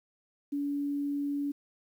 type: tone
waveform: sine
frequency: 285.4 Hz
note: D4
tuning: 49 cents flat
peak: -29 dBFS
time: 0.52-1.52 s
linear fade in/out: 10 ms
effects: 10-bit